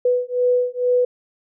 sine beating tone pair, 493.9 / 496.1 Hz, B4 / B4, 0 / +8 cents, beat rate 2.2 Hz, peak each -19 dBFS, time 0.05-1.05 s, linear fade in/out 5 ms, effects none

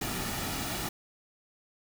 pink noise with comb filter, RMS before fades -34 dBFS, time 0.01-0.89 s, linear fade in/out 5 ms, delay 1.9 ms, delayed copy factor -0.5, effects none

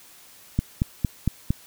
click train, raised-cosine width 5 ms, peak -8 dBFS, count 5, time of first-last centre 0.59-1.505 s, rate 4.37 Hz, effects white hiss -50 dBFS RMS until 1.66 s

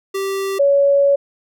square / sine tone pair in turn, 390 / 561.4 Hz, G4 / C#5, -9 / +22 cents, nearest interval tritone, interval 631 cents, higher second, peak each -20 / -10 dBFS, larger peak second, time 0.14-0.59 / 0.59-1.16 s, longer second, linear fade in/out 10 ms, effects none

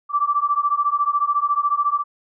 sine beating tone pair, 1158 / 1172 Hz, D6 / D6, -25 / -4 cents, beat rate 14 Hz, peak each -20 dBFS, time 0.09-2.04 s, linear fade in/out 50 ms, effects none

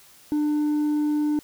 triangle tone with hard clipping, 298.6 Hz, D4, 29 cents sharp, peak -19 dBFS, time 0.32-1.39 s, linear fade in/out 0 ms, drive 1 dB, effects white hiss -52 dBFS RMS until 1.43 s

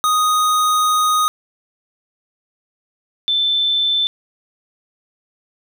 square / sine tone pair in turn, 1244.5 / 3533 Hz, D#6 / A7, 0 / +6 cents, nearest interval octave + tritone, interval 1806 cents, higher second, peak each -14 / -14 dBFS, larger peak neither, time 0.04-1.28 / 3.28-4.07 s, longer first, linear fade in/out 0 ms, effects none

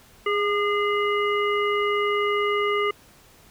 harmonic tone with a mistuned harmonic, 412.9 Hz, G#4, 10 cents flat, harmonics 1 / 3 / 5 / 7, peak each -23 / -25 / -28 / -33 dBFS, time 0.26-2.91 s, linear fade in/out 5 ms, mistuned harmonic 3, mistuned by -33 cents, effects pink hiss -53 dBFS RMS until 3.5 s

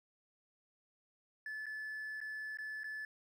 triangle tone with dropouts, 1733 Hz, A6, 27 cents flat, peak -38 dBFS, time 1.46-3.05 s, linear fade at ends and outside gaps 2 ms, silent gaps 1.658-1.665 / 2.204-2.213 / 2.572-2.586 / 2.834-2.842 s, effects tanh soft clip ceiling -35 dBFS

